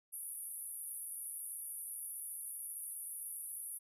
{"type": "band-pass noise", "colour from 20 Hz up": "pink", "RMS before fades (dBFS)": -45, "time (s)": [0.12, 3.79], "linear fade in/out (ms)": 20, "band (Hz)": [9700, 12000], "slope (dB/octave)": 96, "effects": []}